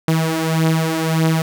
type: beating tone pair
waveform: sawtooth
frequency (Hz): 160 / 161.7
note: D#3 / E3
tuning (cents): +49 / -33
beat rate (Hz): 1.7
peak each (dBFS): -16 / -13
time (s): 0.08-1.42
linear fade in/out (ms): 2
effects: 8-bit